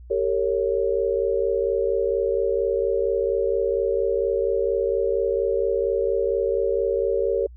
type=chord; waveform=sine; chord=G diminished; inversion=none; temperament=equal with one note detuned; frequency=392 / 456.3 / 554.4 Hz; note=G4 / Bb4 / Db5; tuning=0 / -37 / 0 cents; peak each=-24 / -23 / -25 dBFS; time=0.1-7.47 s; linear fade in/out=10 ms; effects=added 60 Hz sine -40 dBFS peak until 7.56 s